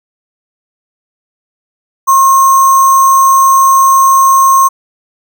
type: tone with sample-and-hold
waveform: sine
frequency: 1076 Hz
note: C6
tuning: 48 cents sharp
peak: -3 dBFS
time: 2.07-4.69 s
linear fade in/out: 20 ms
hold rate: 7350 Hz
effects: none